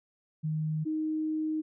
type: tone pair in turn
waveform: sine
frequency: 155.56 / 311.8 Hz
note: D#3 / D#4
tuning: 0 / +4 cents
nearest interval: octave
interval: 1204 cents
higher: second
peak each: -28 dBFS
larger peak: neither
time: 0.43-0.85 / 0.85-1.62 s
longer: second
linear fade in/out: 20 ms
effects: none